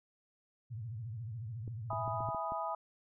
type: tone with vibrato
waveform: sine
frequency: 113.1 Hz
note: A2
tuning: 48 cents sharp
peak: -39 dBFS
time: 0.7-2.31 s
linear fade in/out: 20 ms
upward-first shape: sine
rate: 14 Hz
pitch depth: 180 cents each way
type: clicks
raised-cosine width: 3 ms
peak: -34 dBFS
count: 7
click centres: 1.678 / 1.931 / 2.078 / 2.206 / 2.288 / 2.347 / 2.521 s
type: chord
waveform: sine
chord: E major seventh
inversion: none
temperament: equal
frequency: 659.3 / 830.6 / 987.8 / 1244.5 Hz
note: E5 / G#5 / B5 / D#6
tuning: 0 / 0 / 0 / 0 cents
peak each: -40 dBFS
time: 1.9-2.75 s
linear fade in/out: 5 ms
effects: none